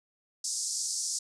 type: band-pass noise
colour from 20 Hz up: pink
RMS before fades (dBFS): -33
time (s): 0.44-1.19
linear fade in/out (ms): 5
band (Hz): 5000 to 9100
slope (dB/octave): 48
effects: none